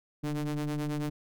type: ring-modulated tone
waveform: square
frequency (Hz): 75.2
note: D2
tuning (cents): +42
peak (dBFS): -28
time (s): 0.23-1.1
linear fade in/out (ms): 10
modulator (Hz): 221
effects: none